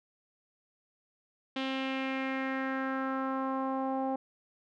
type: tone with low-pass filter sweep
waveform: sawtooth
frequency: 265.7 Hz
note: C4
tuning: 27 cents sharp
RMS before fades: -33 dBFS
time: 1.56-4.16 s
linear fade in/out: 5 ms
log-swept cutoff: 3300 to 770 Hz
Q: 3
effects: none